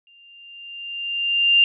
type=tone with exponential growth; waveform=sine; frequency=2792 Hz; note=F7; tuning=1 cent flat; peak=-10 dBFS; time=0.07-1.64 s; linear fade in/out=1 ms; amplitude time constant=340 ms; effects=none